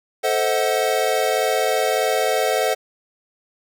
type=chord; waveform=square; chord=A diminished seventh; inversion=none; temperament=equal with one note detuned; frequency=440 / 523.3 / 638.3 / 740 Hz; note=A4 / C5 / Eb5 / Gb5; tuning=0 / 0 / +44 / 0 cents; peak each=-24 dBFS; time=0.23-2.75 s; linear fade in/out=20 ms; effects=none